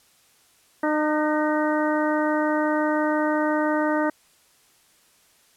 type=harmonic tone with a mistuned harmonic; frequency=304.3 Hz; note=D#4; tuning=38 cents flat; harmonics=1 / 2 / 3 / 4 / 5 / 6; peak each=-23 / -25 / -28 / -31 / -31 / -33 dBFS; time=0.83-4.1 s; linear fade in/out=5 ms; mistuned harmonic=6; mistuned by=+46 cents; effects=white hiss -59 dBFS RMS until 5.56 s + low-pass 12000 Hz 12 dB/octave

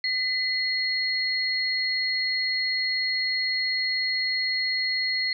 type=tone pair together; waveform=sine; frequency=2023 / 4294 Hz; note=B6 / C8; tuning=+41 / +44 cents; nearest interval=octave + minor second; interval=1303 cents; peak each=-26 dBFS; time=0.04-5.33 s; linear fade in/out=2 ms; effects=none

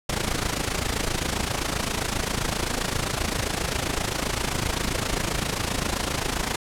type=noise with amplitude modulation; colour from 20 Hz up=pink; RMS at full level=-23 dBFS; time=0.09-6.56 s; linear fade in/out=5 ms; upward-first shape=sine; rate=27.6 Hz; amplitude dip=75%; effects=low-pass 10000 Hz 12 dB/octave

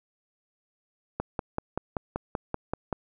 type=click train; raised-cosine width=1 ms; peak=-14 dBFS; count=10; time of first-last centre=1.2-2.927 s; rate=5.21 Hz; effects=none

